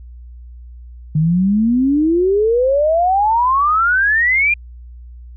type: exponential sweep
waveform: sine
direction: up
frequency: 150 to 2442 Hz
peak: -11 dBFS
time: 1.15-4.54 s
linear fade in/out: 5 ms
effects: added 60 Hz sine -33 dBFS peak until 5.36 s